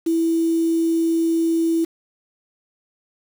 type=tone with quantisation; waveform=sine; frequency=329.7 Hz; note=E4; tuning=in tune; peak=-16 dBFS; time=0.06-1.85 s; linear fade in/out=10 ms; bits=6; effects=none